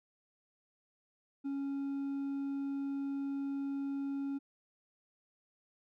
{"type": "tone with hard clipping", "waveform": "triangle", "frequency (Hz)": 277.2, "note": "C#4", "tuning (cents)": 0, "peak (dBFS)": -35, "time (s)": [1.44, 4.39], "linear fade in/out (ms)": 20, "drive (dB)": 5, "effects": []}